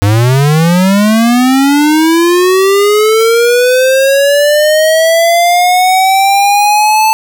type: linear sweep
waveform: square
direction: up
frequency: 97.3 to 880 Hz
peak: -6 dBFS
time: 0.02-7.13 s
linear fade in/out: 0 ms
effects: none